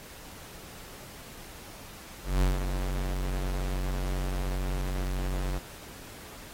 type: tone with ADSR envelope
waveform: square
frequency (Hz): 46.48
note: F#1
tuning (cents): +9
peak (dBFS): -21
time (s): 2.23-5.59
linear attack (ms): 190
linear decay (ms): 160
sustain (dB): -8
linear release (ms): 10
effects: pink hiss -47 dBFS RMS until 6.53 s + AAC 48 kbps